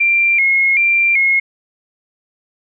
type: tone with vibrato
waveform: sine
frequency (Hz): 2263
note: C#7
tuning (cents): +35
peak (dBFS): -10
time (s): 0-1.4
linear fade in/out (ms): 10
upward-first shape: square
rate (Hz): 1.3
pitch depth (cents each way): 79
effects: none